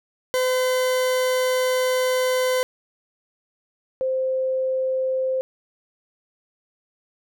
40% pulse / sine tone pair in turn, 510 / 521.6 Hz, C5 / C5, -44 / -5 cents, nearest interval unison, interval 39 cents, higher second, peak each -18 / -20 dBFS, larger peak first, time 0.34-2.63 / 4.01-5.41 s, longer first, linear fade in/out 0 ms, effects none

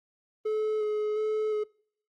triangle tone with vibrato, 427.7 Hz, A4, 49 cents flat, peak -24 dBFS, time 0.45-1.64 s, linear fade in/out 10 ms, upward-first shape square, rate 1.4 Hz, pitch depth 14 cents each way, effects noise-tail reverb RT60 0.6 s tail -25 dB re dry + Opus 24 kbps

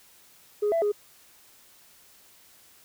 sine tone with pitch steps, 416.1 / 666 / 414 Hz, G#4 / E5 / G#4, +3 / +18 / -5 cents, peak -20 dBFS, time 0.62-0.92 s, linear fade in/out 10 ms, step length 100 ms, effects tanh soft clip ceiling -19 dBFS + white hiss -56 dBFS RMS until 2.84 s

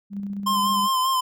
sine tone with tremolo, 200 Hz, G3, 35 cents sharp, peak -26 dBFS, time 0.1-0.89 s, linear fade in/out 50 ms, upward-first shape square, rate 15 Hz, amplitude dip 30%
square tone with vibrato, 1042 Hz, C6, 7 cents flat, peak -20 dBFS, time 0.46-1.21 s, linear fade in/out 10 ms, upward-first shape sine, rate 5.1 Hz, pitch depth 36 cents each way
effects none

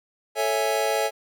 square chord, A major seventh, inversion none, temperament equal, 440 / 554.4 / 659.3 / 830.6 Hz, A4 / C#5 / E5 / G#5, 0 / 0 / 0 / 0 cents, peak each -28 dBFS, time 0.35-1.11 s, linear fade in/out 50 ms, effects none

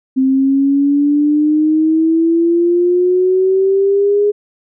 sine exponential sweep, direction up, 261.6 to 415.3 Hz, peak -9 dBFS, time 0.16-4.32 s, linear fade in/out 20 ms, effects none

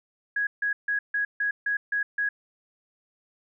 sine tone bursts, 1661 Hz, G#6, in tune, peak -23 dBFS, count 8, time 0.36-2.29 s, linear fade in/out 5 ms, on 110 ms, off 150 ms, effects none

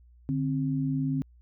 sine tone pair together, 147.35 / 265.3 Hz, D3 / C4, +6 / +24 cents, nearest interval minor seventh, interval 1018 cents, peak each -28 dBFS, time 0.29-1.22 s, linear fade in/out 0 ms, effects added 60 Hz sine -53 dBFS peak until 1.41 s

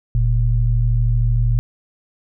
sine tone pair together, 43.65 / 116.54 Hz, F1 / A#2, 0 / 0 cents, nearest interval octave + perfect fourth, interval 1700 cents, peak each -16 dBFS, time 0.15-1.59 s, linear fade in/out 0 ms, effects none

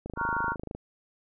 click train, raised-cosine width 2 ms, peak -23 dBFS, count 19, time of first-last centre 0.06-0.75 s, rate 26.1 Hz
sine chord, Gb major seventh, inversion first, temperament equal, 932.3 / 1108.7 / 1396.9 / 1480 Hz, Bb5 / Db6 / F6 / Gb6, 0 / 0 / 0 / 0 cents, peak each -30 / -35 / -31 / -35 dBFS, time 0.16-0.56 s, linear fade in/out 50 ms
effects none

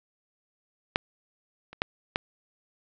clicks, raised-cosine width 0.3 ms, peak -6 / -27 / -8 / -9 dBFS, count 4, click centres 0.959 / 1.73 / 1.819 / 2.159 s, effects low-pass 5000 Hz 12 dB/octave

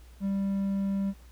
triangle tone, 196.5 Hz, G3, 4 cents sharp, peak -24 dBFS, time 0.2-1.14 s, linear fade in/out 50 ms, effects added 60 Hz sine -49 dBFS peak until 1.31 s + pink hiss -60 dBFS RMS until 1.31 s

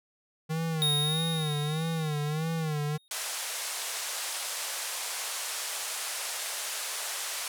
square tone with vibrato, 155.56 Hz, D#3, in tune, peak -29 dBFS, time 0.49-2.98 s, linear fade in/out 20 ms, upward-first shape sine, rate 1.6 Hz, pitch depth 97 cents each way
square tone with exponential decay, 3729 Hz, A#7, in tune, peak -24 dBFS, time 0.82-3.08 s, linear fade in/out 0 ms, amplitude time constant 490 ms
white band-pass noise, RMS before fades -35 dBFS, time 3.11-7.48 s, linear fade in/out 2 ms, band 520 to 11000 Hz, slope 24 dB/octave
effects none

